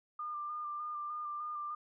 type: tone with vibrato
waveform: sine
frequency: 1200 Hz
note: D6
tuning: 37 cents sharp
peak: -37 dBFS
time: 0.19-1.75 s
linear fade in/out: 5 ms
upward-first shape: square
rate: 3.3 Hz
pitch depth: 20 cents each way
effects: none